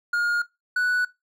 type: tone pair in turn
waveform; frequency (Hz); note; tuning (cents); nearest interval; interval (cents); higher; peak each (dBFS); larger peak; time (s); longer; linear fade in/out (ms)
triangle; 1424 / 1479.7; F6 / F#6; +33 / 0; minor second; 67; second; -18; neither; 0.13-0.42 / 0.76-1.05; neither; 5
effects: noise-tail reverb RT60 0.2 s tail -19 dB re dry